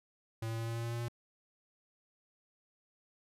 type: tone with pitch steps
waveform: square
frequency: 112.9 / 113.69 / 114.48 / 115.27 / 116.07 / 116.88 / 117.69 / 118.51 Hz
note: A2 / A#2 / A#2 / A#2 / A#2 / A#2 / A#2 / A#2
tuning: +45 / -43 / -31 / -19 / -7 / +5 / +17 / +29 cents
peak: -36 dBFS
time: 0.42-1.084 s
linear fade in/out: 5 ms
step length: 83 ms
effects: resampled to 32000 Hz